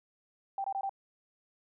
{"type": "tone bursts", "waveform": "sine", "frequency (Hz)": 784, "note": "G5", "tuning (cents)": 0, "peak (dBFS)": -31, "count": 4, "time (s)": [0.58, 0.894], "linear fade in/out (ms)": 2, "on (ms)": 62, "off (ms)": 22, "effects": []}